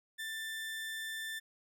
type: tone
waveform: 30% pulse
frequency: 1775 Hz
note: A6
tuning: 15 cents sharp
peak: -36 dBFS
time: 0.18-1.4 s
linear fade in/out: 20 ms
effects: none